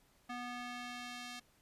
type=tone with band-pass filter sweep; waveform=square; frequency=244.5 Hz; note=B3; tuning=17 cents flat; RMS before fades=-45 dBFS; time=0.29-1.4 s; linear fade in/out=10 ms; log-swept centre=1400 to 4000 Hz; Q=0.72; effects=pink hiss -70 dBFS RMS until 1.61 s + resampled to 32000 Hz